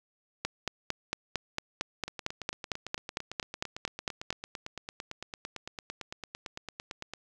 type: two click trains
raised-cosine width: 0.2 ms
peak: -13 / -21 dBFS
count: 18 / 46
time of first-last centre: 0.45-4.305 / 2.08-7.136 s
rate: 4.41 / 8.9 Hz
effects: none